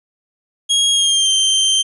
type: tone with pitch glide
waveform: sawtooth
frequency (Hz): 3280 to 3136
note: G#7 to G7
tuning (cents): -22 to 0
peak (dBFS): -9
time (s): 0.69-1.83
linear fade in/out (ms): 20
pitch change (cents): -78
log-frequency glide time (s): 0.92-1.33
effects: resampled to 24000 Hz